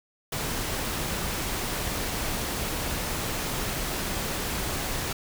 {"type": "noise", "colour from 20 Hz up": "pink", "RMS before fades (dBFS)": -30, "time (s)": [0.32, 5.13], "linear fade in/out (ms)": 5, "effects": []}